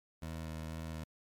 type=tone with vibrato; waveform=20% pulse; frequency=80 Hz; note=D#2; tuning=49 cents sharp; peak=-35 dBFS; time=0.22-1.04 s; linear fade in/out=5 ms; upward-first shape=square; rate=2.1 Hz; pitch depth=13 cents each way; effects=MP3 96 kbps

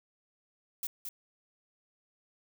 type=noise with echo; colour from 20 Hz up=violet; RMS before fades=-35 dBFS; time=0.83-0.87 s; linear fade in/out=2 ms; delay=220 ms; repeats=1; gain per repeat=-5 dB; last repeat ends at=1.09 s; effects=none

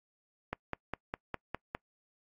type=click train; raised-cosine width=0.5 ms; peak=-19 dBFS; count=7; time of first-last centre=0.53-1.75 s; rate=4.92 Hz; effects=noise-tail reverb RT60 0.1 s tail -25 dB re dry + AAC 48 kbps

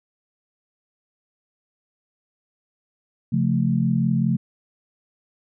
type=chord; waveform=sine; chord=Db augmented; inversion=none; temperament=equal with one note detuned; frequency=135.66 / 174.61 / 220 Hz; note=Db3 / F3 / A3; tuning=-37 / 0 / 0 cents; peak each=-22 dBFS; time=3.32-4.37 s; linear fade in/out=10 ms; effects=none

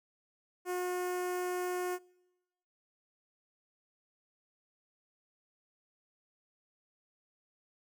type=tone with notch filter; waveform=sawtooth; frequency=360.7 Hz; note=F#4; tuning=44 cents flat; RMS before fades=-35 dBFS; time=0.65-1.99 s; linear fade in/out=50 ms; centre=3800 Hz; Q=0.87; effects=noise-tail reverb RT60 1.0 s tail -26 dB re dry

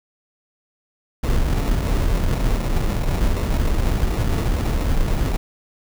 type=noise with sample-and-hold; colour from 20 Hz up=brown; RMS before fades=-19 dBFS; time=1.23-5.37 s; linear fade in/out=10 ms; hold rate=1575 Hz; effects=none

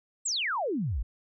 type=exponential sweep; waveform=sine; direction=down; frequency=8300 to 45.8 Hz; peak=-27 dBFS; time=0.25-1.03 s; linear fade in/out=10 ms; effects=none

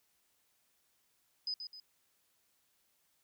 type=tone with echo; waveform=sine; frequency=5010 Hz; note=D#8; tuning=11 cents sharp; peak=-34 dBFS; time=1.47-1.54 s; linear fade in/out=2 ms; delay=130 ms; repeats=2; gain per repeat=-7 dB; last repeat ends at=1.8 s; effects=white hiss -75 dBFS RMS until 3.23 s

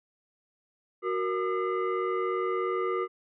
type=tone with frequency modulation; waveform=sine; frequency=370 Hz; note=F#4; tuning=in tune; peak=-26 dBFS; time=1.02-3.08 s; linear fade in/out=50 ms; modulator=837 Hz; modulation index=1.2; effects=none

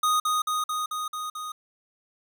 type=tone with echo; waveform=square; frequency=1242 Hz; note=D#6; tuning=3 cents flat; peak=-21 dBFS; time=0.03-0.2 s; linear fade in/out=5 ms; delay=220 ms; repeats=6; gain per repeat=-2 dB; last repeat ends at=1.52 s; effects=10-bit

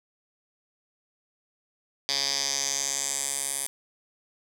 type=tone with band-pass filter sweep; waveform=10% pulse; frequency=138.59 Hz; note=C#3; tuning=in tune; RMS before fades=-29 dBFS; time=2.09-3.67 s; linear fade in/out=0 ms; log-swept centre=4700 to 9700 Hz; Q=3.5; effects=none

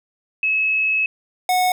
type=tone pair in turn; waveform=sine / square; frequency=2581 / 733.1 Hz; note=E7 / F#5; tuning=-37 / -16 cents; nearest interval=octave + minor seventh; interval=2179 cents; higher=first; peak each=-16 dBFS; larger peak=neither; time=0.43-1.06 / 1.49-1.72 s; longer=first; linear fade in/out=2 ms; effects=none

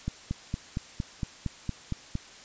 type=click train; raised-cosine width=5 ms; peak=-17 dBFS; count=10; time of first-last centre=0.08-2.154 s; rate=4.34 Hz; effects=white hiss -49 dBFS RMS until 2.44 s + resampled to 16000 Hz

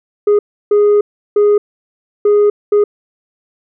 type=tone bursts at uneven times; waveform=sine; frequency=413.7 Hz; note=G#4; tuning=7 cents flat; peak=-4 dBFS; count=5; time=0.27-0.39 / 0.71-1.01 / 1.36-1.58 / 2.25-2.5 / 2.72-2.84 s; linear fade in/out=5 ms; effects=tanh soft clip ceiling -6 dBFS

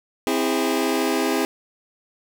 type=chord; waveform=sawtooth; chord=C augmented; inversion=none; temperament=just; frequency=261.6 / 327 / 408.8 Hz; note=C4 / E4 / G#4; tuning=0 / -14 / -27 cents; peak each=-20 dBFS; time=0.27-1.45 s; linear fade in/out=0 ms; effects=none

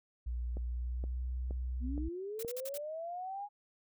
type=tone with pitch glide; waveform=sine; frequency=60 to 62.48 Hz; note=B1 to B1; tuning=-49 to +21 cents; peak=-34 dBFS; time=0.26-2.09 s; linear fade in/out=10 ms; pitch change=+70 cents; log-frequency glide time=0.62-1.22 s
type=click train; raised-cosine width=2 ms; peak=-31 dBFS; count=5; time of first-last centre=0.57-2.448 s; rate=2.13 Hz
type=linear sweep; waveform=sine; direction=up; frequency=233.1 to 830.6 Hz; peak=-38 dBFS; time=1.8-3.49 s; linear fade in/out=50 ms
type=noise bursts; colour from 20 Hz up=blue; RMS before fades=-43 dBFS; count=5; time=2.39-2.778 s; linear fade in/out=5 ms; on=40 ms; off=47 ms
effects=none

